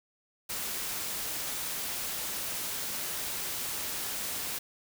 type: noise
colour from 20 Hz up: white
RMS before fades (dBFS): -35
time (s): 0.49-4.59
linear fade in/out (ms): 10
effects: none